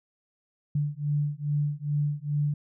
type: beating tone pair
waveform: sine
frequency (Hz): 145.5 / 147.9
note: D3 / D3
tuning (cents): -16 / +13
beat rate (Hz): 2.4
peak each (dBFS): -28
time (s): 0.75-2.54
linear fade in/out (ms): 5
effects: none